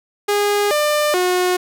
sawtooth tone with pitch steps, 410.3 / 597 / 362.5 Hz, G#4 / D5 / F#4, -21 / +28 / -35 cents, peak -11 dBFS, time 0.28-1.57 s, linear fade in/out 10 ms, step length 430 ms, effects none

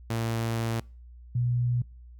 sawtooth / sine tone pair in turn, 114.4 / 121.87 Hz, A#2 / B2, -32 / -23 cents, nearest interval minor second, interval 109 cents, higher second, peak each -23 dBFS, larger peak neither, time 0.1-0.8 / 1.35-1.82 s, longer first, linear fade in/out 5 ms, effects noise-tail reverb RT60 0.4 s tail -25 dB re dry + added 60 Hz sine -45 dBFS peak until 2.19 s

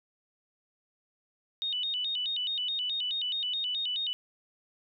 sine tone with vibrato, 3322 Hz, G#7, in tune, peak -29 dBFS, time 1.62-4.13 s, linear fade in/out 0 ms, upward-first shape square, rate 4.7 Hz, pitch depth 190 cents each way, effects none

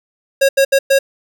square tone bursts at uneven times, 545 Hz, C#5, 29 cents flat, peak -9 dBFS, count 4, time 0.41-0.49 / 0.57-0.65 / 0.72-0.79 / 0.9-0.99 s, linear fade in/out 10 ms, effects none

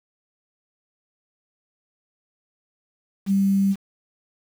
sine tone with quantisation, 196 Hz, G3, in tune, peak -16 dBFS, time 3.26-3.76 s, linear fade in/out 50 ms, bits 7, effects none

